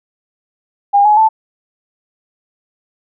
sine tone with pitch steps, 808 / 842.8 / 879.1 Hz, G#5 / G#5 / A5, -48 / +25 / -2 cents, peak -6 dBFS, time 0.93-1.29 s, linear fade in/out 20 ms, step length 120 ms, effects none

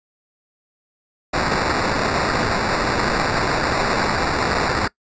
blue noise with sample-and-hold, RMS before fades -20 dBFS, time 1.33-4.88 s, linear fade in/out 10 ms, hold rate 3150 Hz, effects noise-tail reverb RT60 0.1 s tail -22 dB re dry + resampled to 16000 Hz

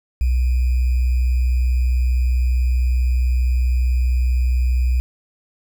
sine tone with sample-and-hold, 62.3 Hz, B1, 16 cents sharp, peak -14 dBFS, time 0.21-5 s, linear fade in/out 0 ms, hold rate 2450 Hz, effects none

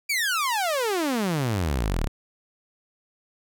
sawtooth exponential sweep, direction down, 2392 to 32.7 Hz, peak -19 dBFS, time 0.09-2.08 s, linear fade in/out 10 ms, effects none

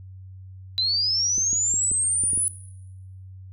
sine linear sweep, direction up, 3951 to 10130 Hz, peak -20 dBFS, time 0.78-2.48 s, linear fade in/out 0 ms
clicks, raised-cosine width 3 ms, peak -24 dBFS, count 7, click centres 1.381 / 1.531 / 1.74 / 1.916 / 2.237 / 2.333 / 2.376 s
effects noise-tail reverb RT60 0.9 s tail -17 dB re dry + added 94 Hz sine -39 dBFS peak until 3.52 s

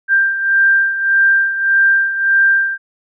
sine beating tone pair, 1583 / 1584.7 Hz, G6 / G6, +17 / +18 cents, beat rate 1.7 Hz, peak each -11 / -17 dBFS, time 0.08-2.78 s, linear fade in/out 50 ms, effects none

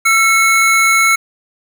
square tone pair together, 1342 / 2191 Hz, E6 / C#7, +31 / -21 cents, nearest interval minor sixth, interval 848 cents, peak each -14 / -11 dBFS, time 0.05-1.16 s, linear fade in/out 10 ms, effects none

